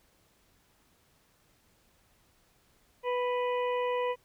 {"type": "harmonic tone", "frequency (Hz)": 493.9, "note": "B4", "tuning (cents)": 0, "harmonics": [1, 2, 4, 5, 6], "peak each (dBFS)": [-29, -33, -42, -44, -47], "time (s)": [3.03, 4.16], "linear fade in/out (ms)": 50, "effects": ["pink hiss -67 dBFS RMS until 4.24 s"]}